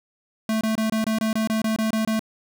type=tone bursts; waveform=square; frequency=220 Hz; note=A3; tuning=in tune; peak=-21 dBFS; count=12; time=0.49-2.194 s; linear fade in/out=2 ms; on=120 ms; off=24 ms; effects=none